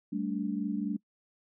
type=chord; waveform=sine; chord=G suspended second; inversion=none; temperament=equal with one note detuned; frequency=196 / 220 / 289 Hz; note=G3 / A3 / D4; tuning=0 / 0 / -28 cents; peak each=-34 dBFS; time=0.12-0.97 s; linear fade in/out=10 ms; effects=noise-tail reverb RT60 0.1 s tail -24 dB re dry